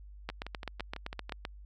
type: two click trains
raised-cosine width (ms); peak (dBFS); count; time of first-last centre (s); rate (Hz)
0.3; -24 / -20; 7 / 10; 0.3-1.295 / 0.29-1.451; 6.03 / 7.75
effects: added 50 Hz sine -47 dBFS peak until 1.65 s